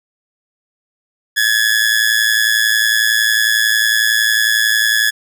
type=tone with amplitude modulation; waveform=sawtooth; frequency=1697 Hz; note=G#6; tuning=37 cents sharp; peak=-5 dBFS; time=1.36-5.11 s; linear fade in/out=20 ms; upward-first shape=sine; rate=111 Hz; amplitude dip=70%; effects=none